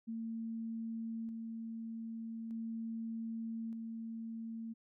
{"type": "tone with tremolo", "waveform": "sine", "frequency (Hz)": 226.4, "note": "A3", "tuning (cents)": 50, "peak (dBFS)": -38, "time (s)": [0.07, 4.74], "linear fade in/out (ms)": 20, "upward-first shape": "square", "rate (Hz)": 0.41, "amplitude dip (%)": 25, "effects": []}